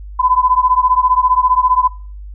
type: beating tone pair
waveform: sine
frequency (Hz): 1002 / 1017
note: B5 / C6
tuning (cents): +25 / -50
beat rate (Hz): 15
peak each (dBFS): -13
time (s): 0.19-1.88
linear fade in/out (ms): 10
effects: noise-tail reverb RT60 0.4 s tail -21 dB re dry + added 50 Hz sine -28 dBFS peak until 2.34 s